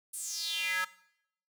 square tone with high-pass filter sweep, 185 Hz, F#3, in tune, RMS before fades -34 dBFS, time 0.13-0.85 s, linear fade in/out 10 ms, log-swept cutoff 10000 to 1400 Hz, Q 5, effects noise-tail reverb RT60 0.7 s tail -18 dB re dry

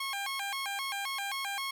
15% pulse tone with vibrato, 932.3 Hz, A#5, in tune, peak -27 dBFS, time 0-1.71 s, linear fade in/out 5 ms, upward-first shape square, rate 3.8 Hz, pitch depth 270 cents each way, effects none

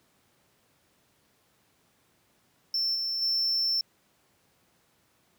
triangle tone with level steps, 5370 Hz, E8, 31 cents sharp, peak -24 / -27 / -23 dBFS, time 2.74-3.81 s, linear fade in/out 2 ms, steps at 2.94 / 3.21 s, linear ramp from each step 20 ms, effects pink hiss -67 dBFS RMS until 5.38 s + high-pass 100 Hz 12 dB/octave

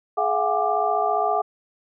sine tone cluster, 422.8 / 679 / 734 / 816 / 1182 Hz, G#4 / F5 / F#5 / G#5 / D6, +31 / -49 / -14 / -31 / +11 cents, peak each -27 / -25 / -23 / -28 / -26 dBFS, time 0.17-1.42 s, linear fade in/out 10 ms, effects none

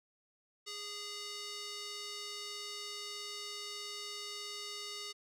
square tone with band-pass filter, 411.6 Hz, G#4, 16 cents flat, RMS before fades -44 dBFS, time 0.66-5.13 s, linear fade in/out 20 ms, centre 4700 Hz, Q 1.7, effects none

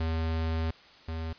square tone pair in turn, 81 / 81 Hz, E2 / E2, -30 / -30 cents, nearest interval unison, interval 0 cents, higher neither, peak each -28 / -33 dBFS, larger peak first, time 0-0.71 / 1.08-1.33 s, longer first, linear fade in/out 5 ms, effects white hiss -54 dBFS RMS until 1.38 s + resampled to 11025 Hz

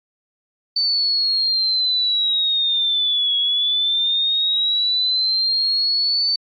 sine linear two-way sweep, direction down then up, 4544 to 3335 to 4544 Hz, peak -16 dBFS, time 0.76-6.36 s, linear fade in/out 5 ms, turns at 3.37 s, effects AAC 64 kbps

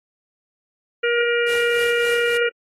harmonic tone, 474.2 Hz, A#4, 30 cents sharp, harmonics 1 / 3 / 4 / 5 / 6, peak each -19 / -23 / -27 / -27 / -29 dBFS, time 1.03-2.49 s, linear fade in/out 10 ms
white noise with tremolo, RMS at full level -33 dBFS, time 1.48-2.37 s, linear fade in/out 0 ms, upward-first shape sine, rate 3.6 Hz, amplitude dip 60%
effects AAC 32 kbps

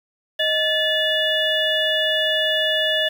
harmonic tone with a mistuned harmonic, 580 Hz, D5, 22 cents flat, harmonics 1 / 3 / 5 / 6, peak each -23 / -23 / -23 / -23 dBFS, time 0.39-3.09 s, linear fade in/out 10 ms, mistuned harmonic 1, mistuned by +130 cents, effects 7-bit

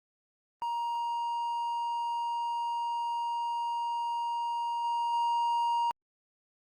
triangle tone with level steps, 941 Hz, A#5, 16 cents sharp, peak -28 / -26 / -24 dBFS, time 0.62-5.91 s, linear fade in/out 0 ms, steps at 4.84 / 5.13 s, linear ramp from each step 5 ms, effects Opus 24 kbps

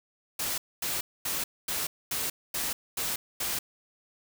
white noise bursts, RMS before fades -31 dBFS, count 8, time 0.39-3.59 s, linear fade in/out 5 ms, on 190 ms, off 240 ms, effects none

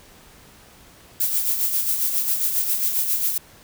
violet noise with tremolo, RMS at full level -20 dBFS, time 1.2-3.38 s, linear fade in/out 5 ms, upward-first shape sine, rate 7.4 Hz, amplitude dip 50%, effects pink hiss -49 dBFS RMS until 3.63 s

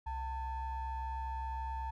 triangle ring-modulated tone, 415.3 Hz, G#4, in tune, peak -31 dBFS, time 0.06-1.91 s, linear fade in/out 10 ms, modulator 481 Hz, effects none

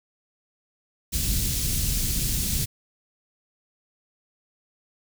pink band-stop noise, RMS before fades -25 dBFS, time 1.12-2.66 s, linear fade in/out 20 ms, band 160 to 4800 Hz, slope 12 dB/octave, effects none

